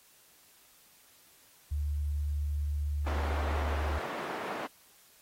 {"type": "tone", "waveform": "sine", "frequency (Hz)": 73.42, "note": "D2", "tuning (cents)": 0, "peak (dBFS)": -29, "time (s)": [1.71, 3.99], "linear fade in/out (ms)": 10}
{"type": "band-pass noise", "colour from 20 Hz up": "white", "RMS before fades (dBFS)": -38, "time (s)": [3.06, 4.67], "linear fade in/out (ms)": 10, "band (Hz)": [260, 1100], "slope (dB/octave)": 12}
{"effects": ["white hiss -61 dBFS RMS until 5.21 s", "AAC 48 kbps"]}